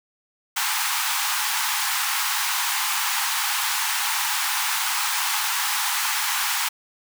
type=high-pass noise; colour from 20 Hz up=pink; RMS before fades=-24 dBFS; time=0.56-6.69 s; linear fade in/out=10 ms; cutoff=800 Hz; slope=96 dB/octave; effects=none